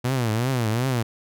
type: tone with vibrato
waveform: sawtooth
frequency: 120 Hz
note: B2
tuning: 49 cents flat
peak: -17 dBFS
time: 0.04-1.03 s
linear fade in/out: 10 ms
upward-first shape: triangle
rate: 2.7 Hz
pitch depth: 220 cents each way
effects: none